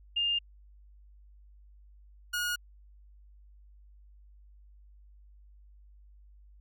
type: tone pair in turn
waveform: sine / sawtooth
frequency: 2812 / 1442.2 Hz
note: F7 / F#6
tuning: +11 / -45 cents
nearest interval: octave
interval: 1156 cents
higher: first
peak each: -26 dBFS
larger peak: neither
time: 0.16-0.39 / 2.33-2.56 s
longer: neither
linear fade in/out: 10 ms
effects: added 50 Hz sine -53 dBFS peak until 6.6 s